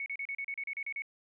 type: tone bursts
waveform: sine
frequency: 2217 Hz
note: C#7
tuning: in tune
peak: -34 dBFS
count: 11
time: 0-1.021 s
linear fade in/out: 2 ms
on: 61 ms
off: 35 ms
effects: none